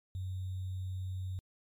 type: tone with sample-and-hold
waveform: sine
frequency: 93.2 Hz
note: F#2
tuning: 13 cents sharp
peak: -35 dBFS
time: 0.15-1.39 s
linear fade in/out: 0 ms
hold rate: 3675 Hz
effects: MP3 96 kbps